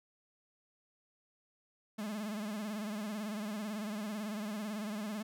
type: tone with vibrato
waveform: 45% pulse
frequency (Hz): 211.2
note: G#3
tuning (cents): +29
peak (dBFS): -37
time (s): 1.98-5.23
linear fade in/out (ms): 10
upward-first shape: sine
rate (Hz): 18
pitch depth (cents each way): 83
effects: none